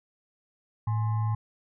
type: tone with frequency modulation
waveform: sine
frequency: 110 Hz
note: A2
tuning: in tune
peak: -24 dBFS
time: 0.87-1.35 s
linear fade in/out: 5 ms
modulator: 943 Hz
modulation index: 0.34
effects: none